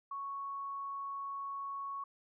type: tone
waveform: sine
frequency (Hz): 1108.7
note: C#6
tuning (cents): 0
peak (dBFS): -38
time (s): 0.11-2.04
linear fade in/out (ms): 5
effects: none